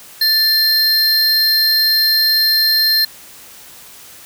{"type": "tone pair together", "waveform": "square", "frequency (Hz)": [1760, 4186], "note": ["A6", "C8"], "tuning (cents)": [0, 0], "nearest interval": "octave + minor third", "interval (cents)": 1500, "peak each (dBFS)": [-21, -12], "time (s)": [0.21, 3.05], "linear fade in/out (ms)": 5, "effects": ["white hiss -39 dBFS RMS until 4.25 s"]}